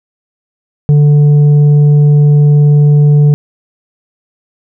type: tone with tanh clipping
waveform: triangle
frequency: 146.83 Hz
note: D3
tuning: in tune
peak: -4 dBFS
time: 0.89-3.34 s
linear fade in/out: 0 ms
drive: 9 dB
effects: none